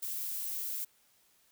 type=noise; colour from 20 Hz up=violet; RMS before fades=-37 dBFS; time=0.02-0.85 s; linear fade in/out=10 ms; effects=white hiss -68 dBFS RMS until 1.51 s